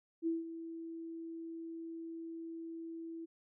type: tone with ADSR envelope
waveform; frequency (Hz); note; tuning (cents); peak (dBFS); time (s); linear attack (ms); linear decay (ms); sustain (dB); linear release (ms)
sine; 329.6; E4; 0; -30; 0.22-3.26; 48; 170; -12; 18
effects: none